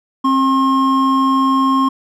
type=tone pair together; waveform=triangle; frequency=266.7 / 1072 Hz; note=C4 / C6; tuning=+33 / +42 cents; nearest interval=2 octaves; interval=2409 cents; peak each=-12 dBFS; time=0.24-1.89 s; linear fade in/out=10 ms; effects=none